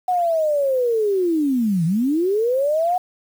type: linear two-way sweep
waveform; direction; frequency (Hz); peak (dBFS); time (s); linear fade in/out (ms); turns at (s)
sine; down then up; 739 to 156.4 to 739; -16; 0.08-2.98; 5; 1.85
effects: 7-bit